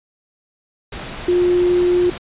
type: tone in noise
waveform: sine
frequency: 355.6 Hz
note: F4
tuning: 31 cents sharp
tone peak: -12 dBFS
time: 1.28-2.1 s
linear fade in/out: 5 ms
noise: pink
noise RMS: -30 dBFS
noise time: 0.92-2.18 s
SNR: +15 dB
effects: resampled to 8000 Hz